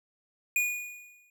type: tone with exponential decay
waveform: square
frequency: 2450 Hz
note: D#7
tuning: 27 cents flat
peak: -23 dBFS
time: 0.56-1.3 s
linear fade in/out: 2 ms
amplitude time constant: 160 ms
effects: none